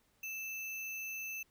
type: tone with sample-and-hold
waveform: sine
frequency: 2637 Hz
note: E7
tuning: in tune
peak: -39 dBFS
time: 0.23-1.43 s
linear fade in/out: 5 ms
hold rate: 8820 Hz
effects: pink hiss -73 dBFS RMS until 1.5 s